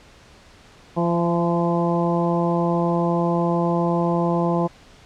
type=harmonic tone with a mistuned harmonic; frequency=171.4 Hz; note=F3; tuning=32 cents flat; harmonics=1 / 2 / 3 / 4 / 5 / 6; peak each=-21 / -24 / -26 / -27 / -28 / -29 dBFS; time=0.96-4.68 s; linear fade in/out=20 ms; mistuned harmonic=4; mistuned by=-19 cents; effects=pink hiss -49 dBFS RMS until 5.05 s + low-pass 6000 Hz 12 dB/octave